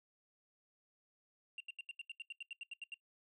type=tone bursts; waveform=sine; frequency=2769 Hz; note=F7; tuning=15 cents flat; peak=-40 dBFS; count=14; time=1.58-2.942 s; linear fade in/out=2 ms; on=23 ms; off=80 ms; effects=noise-tail reverb RT60 0.1 s tail -23 dB re dry + tanh soft clip ceiling -41 dBFS